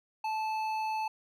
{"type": "tone with hard clipping", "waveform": "sine", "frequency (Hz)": 873, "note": "A5", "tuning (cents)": -14, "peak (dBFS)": -32, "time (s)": [0.24, 1.08], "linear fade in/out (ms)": 5, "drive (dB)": 9, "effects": []}